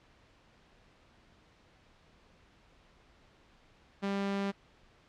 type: tone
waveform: sawtooth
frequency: 198.2 Hz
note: G3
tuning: 19 cents sharp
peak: -27 dBFS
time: 4.02-4.52 s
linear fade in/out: 20 ms
effects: pink hiss -63 dBFS RMS until 5.08 s + low-pass 4000 Hz 12 dB/octave